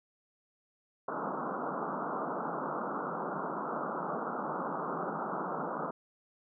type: band-pass noise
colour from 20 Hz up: white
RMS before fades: -36 dBFS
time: 1.08-5.91 s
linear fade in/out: 5 ms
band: 150 to 1400 Hz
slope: 96 dB/octave
effects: none